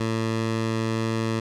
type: tone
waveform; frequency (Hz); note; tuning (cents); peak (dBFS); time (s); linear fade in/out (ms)
15% pulse; 112.4; A2; +37; -17; 0-1.4; 5
effects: low-pass 7000 Hz 12 dB/octave